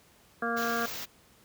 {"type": "harmonic tone", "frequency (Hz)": 233.1, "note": "A#3", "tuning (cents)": 0, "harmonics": [1, 2, 3, 5, 6, 7], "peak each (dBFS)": [-35, -35, -35, -35, -35, -35], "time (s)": [0.42, 0.86], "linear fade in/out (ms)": 5}
{"type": "band-stop noise", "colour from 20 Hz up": "white", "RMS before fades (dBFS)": -38, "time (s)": [0.56, 1.06], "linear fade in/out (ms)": 20, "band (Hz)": [6900, 14000], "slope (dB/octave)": 48}
{"effects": ["pink hiss -60 dBFS RMS until 1.44 s", "high-pass 60 Hz 12 dB/octave"]}